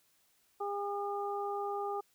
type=harmonic tone; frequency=404.8 Hz; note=G#4; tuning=44 cents flat; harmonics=1 / 2 / 3; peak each=-37 / -37 / -41 dBFS; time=0.6-2.01 s; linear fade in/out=10 ms; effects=white hiss -71 dBFS RMS until 2.14 s